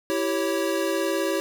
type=chord; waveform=square; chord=C# diminished; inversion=first; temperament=equal with one note detuned; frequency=329.6 / 388.6 / 554.4 Hz; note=E4 / G4 / C#5; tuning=0 / -15 / 0 cents; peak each=-28 dBFS; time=0.1-1.4 s; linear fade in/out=0 ms; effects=none